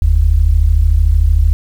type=tone pair together; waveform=sine; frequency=43.89 / 77.2 Hz; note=F1 / D#2; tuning=+9 / -13 cents; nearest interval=minor seventh; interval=978 cents; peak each=-10 dBFS; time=0.02-1.53 s; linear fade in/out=0 ms; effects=7-bit